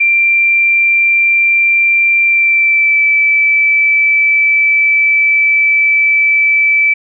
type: tone with pitch glide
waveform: sine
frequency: 2364 to 2314 Hz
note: D7 to D7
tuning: +11 to -26 cents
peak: -7 dBFS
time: 0-6.94 s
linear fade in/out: 10 ms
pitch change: -37 cents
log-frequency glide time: 2.24-3.02 s
effects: none